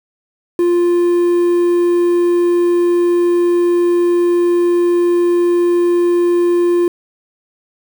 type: tone with quantisation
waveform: triangle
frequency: 349.2 Hz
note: F4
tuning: in tune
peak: -8 dBFS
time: 0.59-6.88 s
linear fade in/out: 2 ms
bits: 6
effects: none